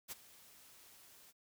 white noise with ADSR envelope, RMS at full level -43 dBFS, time 0.08-1.33 s, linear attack 36 ms, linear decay 22 ms, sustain -18 dB, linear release 40 ms, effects none

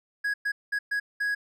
triangle tone bursts at uneven times, 1661.2 Hz, G#6, in tune, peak -23 dBFS, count 5, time 0.24-0.34 / 0.45-0.52 / 0.72-0.79 / 0.91-1 / 1.2-1.35 s, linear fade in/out 10 ms, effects none

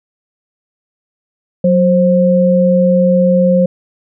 sine tone pair together, 183.9 / 529.1 Hz, F#3 / C5, -10 / +19 cents, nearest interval octave + tritone, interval 1829 cents, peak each -10 dBFS, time 1.64-3.66 s, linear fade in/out 5 ms, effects none

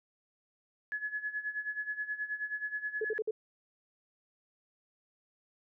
sine tone with tremolo, 1700 Hz, G#6, 40 cents sharp, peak -31 dBFS, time 0.92-3.18 s, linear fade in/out 0 ms, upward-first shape sine, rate 9.4 Hz, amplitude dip 80%
sine tone bursts, 435.4 Hz, A4, 18 cents flat, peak -29 dBFS, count 4, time 3.01-3.31 s, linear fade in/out 5 ms, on 36 ms, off 52 ms
effects none

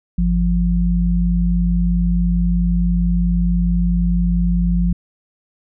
sine tone pair together, 51.51 / 174.61 Hz, G#1 / F3, -13 / 0 cents, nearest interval octave + major sixth, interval 2113 cents, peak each -16 dBFS, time 0.18-4.93 s, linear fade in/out 5 ms, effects none

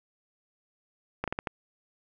slowing click train, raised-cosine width 0.5 ms, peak -15 dBFS, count 5, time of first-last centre 1.24-1.472 s, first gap 37 ms, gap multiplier 1.31, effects none

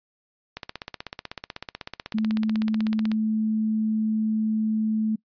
click train, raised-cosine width 0.2 ms, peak -15 dBFS, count 42, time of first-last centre 0.57-3.117 s, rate 16.1 Hz
sine tone, 217.7 Hz, A3, 18 cents flat, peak -21 dBFS, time 2.14-5.16 s, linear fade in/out 10 ms
effects noise-tail reverb RT60 0.1 s tail -23 dB re dry + resampled to 11025 Hz

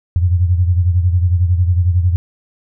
sine beating tone pair, 87.31 / 98.31 Hz, F2 / G2, 0 / +5 cents, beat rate 11 Hz, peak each -11 / -18 dBFS, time 0.16-2.16 s, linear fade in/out 0 ms, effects none

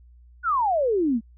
sine exponential sweep, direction down, 1500 to 211.8 Hz, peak -19 dBFS, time 0.43-1.21 s, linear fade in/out 50 ms, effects added 60 Hz sine -48 dBFS peak until 1.37 s

